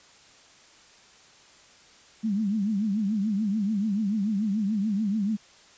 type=tone with vibrato; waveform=sine; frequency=207.7 Hz; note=G#3; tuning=in tune; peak=-23 dBFS; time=2.23-5.37 s; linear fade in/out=20 ms; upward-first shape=triangle; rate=6.9 Hz; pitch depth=160 cents each way; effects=white hiss -54 dBFS RMS until 5.77 s + resampled to 16000 Hz